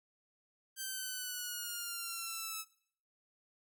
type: exponential sweep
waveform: 5% pulse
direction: down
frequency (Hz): 1568 to 1296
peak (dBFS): -28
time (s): 0.76-2.65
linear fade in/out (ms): 50
effects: noise-tail reverb RT60 0.6 s tail -21 dB re dry

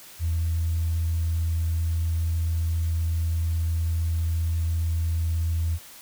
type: tone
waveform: sine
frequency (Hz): 82.5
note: E2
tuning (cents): +2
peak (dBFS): -21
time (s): 0.19-5.79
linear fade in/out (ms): 50
effects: tanh soft clip ceiling -17 dBFS + white hiss -46 dBFS RMS until 6.01 s

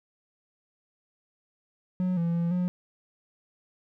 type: tone with pitch steps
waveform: triangle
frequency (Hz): 182.8 / 169 / 169.9 / 179.5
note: F#3 / E3 / F3 / F3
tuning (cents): -21 / +43 / -47 / +48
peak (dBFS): -22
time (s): 2-2.68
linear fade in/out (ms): 0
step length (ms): 170
effects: none

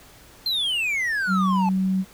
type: exponential sweep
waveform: triangle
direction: down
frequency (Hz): 4216 to 849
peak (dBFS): -20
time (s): 0.46-1.69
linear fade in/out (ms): 2
type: tone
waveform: sine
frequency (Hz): 189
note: F#3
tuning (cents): +37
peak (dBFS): -19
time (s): 1.27-2.05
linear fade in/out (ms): 50
effects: pink hiss -49 dBFS RMS until 2.13 s

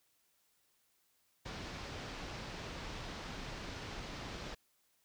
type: low-pass noise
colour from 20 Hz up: pink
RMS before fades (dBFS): -45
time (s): 1.45-4.55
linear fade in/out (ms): 10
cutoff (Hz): 5600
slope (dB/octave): 24
effects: white hiss -75 dBFS RMS until 5.04 s

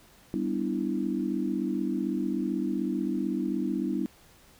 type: chord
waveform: sine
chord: E minor seventh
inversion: first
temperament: equal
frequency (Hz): 196 / 246.9 / 293.7 / 329.6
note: G3 / B3 / D4 / E4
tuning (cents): 0 / 0 / 0 / 0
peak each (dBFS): -32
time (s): 0.34-4.06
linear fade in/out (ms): 0
effects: pink hiss -57 dBFS RMS until 4.59 s

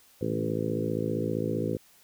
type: harmonic tone with a mistuned harmonic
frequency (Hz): 55.2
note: A1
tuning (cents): +6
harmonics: 2 / 3 / 4 / 5 / 6 / 7 / 8 / 9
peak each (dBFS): -35 / -35 / -35 / -35 / -35 / -35 / -35 / -35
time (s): 0.21-1.77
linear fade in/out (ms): 5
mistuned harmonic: 3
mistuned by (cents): -27
effects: white hiss -59 dBFS RMS until 2.03 s

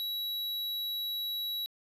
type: tone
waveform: square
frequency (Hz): 3900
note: B7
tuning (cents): -23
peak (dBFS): -33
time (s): 0-1.66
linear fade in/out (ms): 0
effects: resampled to 32000 Hz + 11-bit

